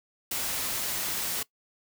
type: noise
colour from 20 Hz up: white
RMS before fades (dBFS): -31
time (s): 0.31-1.43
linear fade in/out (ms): 5
effects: noise-tail reverb RT60 0.1 s tail -20 dB re dry